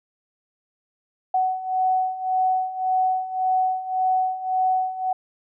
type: beating tone pair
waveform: sine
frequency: 746 / 747.8 Hz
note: F#5 / F#5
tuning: +14 / +18 cents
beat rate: 1.8 Hz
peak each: -25 / -21 dBFS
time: 1.34-5.13 s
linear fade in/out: 5 ms
effects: none